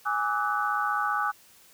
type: tone cluster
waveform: sine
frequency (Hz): 828 / 1163 / 1278 / 1491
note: G#5 / D6 / D#6 / F#6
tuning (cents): -5 / -17 / +46 / +13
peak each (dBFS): -30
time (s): 0.05-1.32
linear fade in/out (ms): 20
effects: white hiss -56 dBFS RMS until 1.73 s